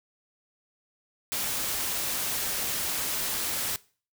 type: noise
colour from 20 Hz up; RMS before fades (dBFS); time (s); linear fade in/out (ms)
white; -30; 1.32-3.76; 0
effects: noise-tail reverb RT60 0.4 s tail -21 dB re dry